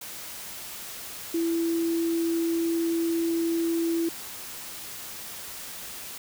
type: tone in noise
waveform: sine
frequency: 333.3 Hz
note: E4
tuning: 19 cents sharp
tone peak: -23 dBFS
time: 1.34-4.09 s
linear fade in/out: 5 ms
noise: white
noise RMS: -39 dBFS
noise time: 0.01-6.18 s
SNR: +13 dB
effects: none